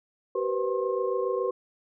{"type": "tone cluster", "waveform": "sine", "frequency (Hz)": [382.9, 484.8, 512, 1068], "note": ["G4", "B4", "C5", "C6"], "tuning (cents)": [-41, -32, -38, 35], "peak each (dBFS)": [-29, -29, -31, -35], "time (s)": [0.35, 1.51], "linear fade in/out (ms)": 5, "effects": []}